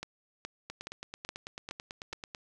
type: two click trains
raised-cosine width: 0.2 ms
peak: -23 / -21 dBFS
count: 16 / 6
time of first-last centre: 0.7-2.348 / 0.03-2.131 s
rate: 9.1 / 2.38 Hz
effects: none